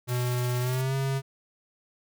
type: tone with pitch glide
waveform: square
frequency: 123.47 to 135.42 Hz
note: B2 to C#3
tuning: 0 to -40 cents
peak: -26 dBFS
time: 0.07-1.22 s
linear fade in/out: 50 ms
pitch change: +160 cents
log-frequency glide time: 0.6-0.95 s
type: noise with tremolo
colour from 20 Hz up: white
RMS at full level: -40 dBFS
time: 0.08-0.82 s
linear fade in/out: 10 ms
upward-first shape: sine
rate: 17 Hz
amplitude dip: 40%
effects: none